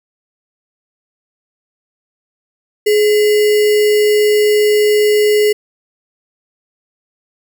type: tone with sample-and-hold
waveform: sine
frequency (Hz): 421.3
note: G#4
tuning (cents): +25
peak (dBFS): -8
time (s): 2.86-5.53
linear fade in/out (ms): 10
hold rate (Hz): 2450
effects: none